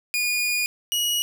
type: tone pair in turn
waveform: sawtooth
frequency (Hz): 2444 / 2906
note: D#7 / F#7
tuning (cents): -32 / -32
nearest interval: minor third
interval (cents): 300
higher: second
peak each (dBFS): -18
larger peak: neither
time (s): 0.14-0.66 / 0.92-1.22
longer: first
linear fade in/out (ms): 0
effects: none